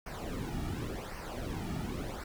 brown noise with flanger, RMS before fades -38 dBFS, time 0.06-2.24 s, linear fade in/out 5 ms, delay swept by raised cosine 0.27 to 1.97 ms, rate 0.9 Hz, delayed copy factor -0.75, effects none

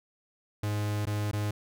45% pulse tone with dropouts, 104.4 Hz, G#2, 10 cents sharp, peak -28 dBFS, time 0.63-1.51 s, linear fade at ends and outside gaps 5 ms, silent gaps 1.055-1.069 / 1.314-1.331 s, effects none

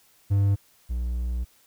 triangle tone pair in turn, 99.7 / 60.32 Hz, G2 / B1, +30 / -40 cents, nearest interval major sixth, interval 870 cents, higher first, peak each -16 / -23 dBFS, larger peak first, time 0.3-0.56 / 0.89-1.45 s, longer second, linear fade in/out 20 ms, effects white hiss -60 dBFS RMS until 1.66 s

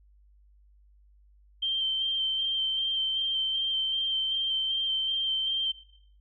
sine tone with vibrato, 3136 Hz, G7, in tune, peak -25 dBFS, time 1.62-5.72 s, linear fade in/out 10 ms, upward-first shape square, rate 2.6 Hz, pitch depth 12 cents each way, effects noise-tail reverb RT60 0.7 s tail -19 dB re dry + added 50 Hz sine -56 dBFS peak until 6.2 s

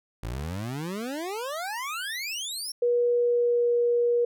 25% pulse exponential sweep, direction up, 51.91 to 5588 Hz, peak -27 dBFS, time 0.23-2.72 s, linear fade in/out 5 ms
sine tone with pitch glide, 481.9 to 478 Hz, B4 to A#4, -43 to +43 cents, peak -20 dBFS, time 2.82-4.25 s, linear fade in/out 5 ms, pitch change -14 cents, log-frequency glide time 3.13-3.73 s
effects none

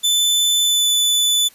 sawtooth tone with pitch glide, 3515 to 3489 Hz, A7 to A7, -2 to -15 cents, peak -11 dBFS, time 0.03-1.49 s, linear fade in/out 20 ms, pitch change -13 cents, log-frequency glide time 0.62-0.89 s, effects white hiss -49 dBFS RMS until 1.54 s + resampled to 32000 Hz

